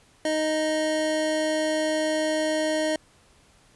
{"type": "tone pair together", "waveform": "square", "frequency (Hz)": [311.1, 622.2], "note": ["D#4", "D#5"], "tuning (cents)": [0, 0], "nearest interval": "octave", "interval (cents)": 1200, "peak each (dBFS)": [-28, -25], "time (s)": [0.25, 2.96], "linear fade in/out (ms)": 2, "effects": ["pink hiss -58 dBFS RMS until 3.75 s", "resampled to 24000 Hz"]}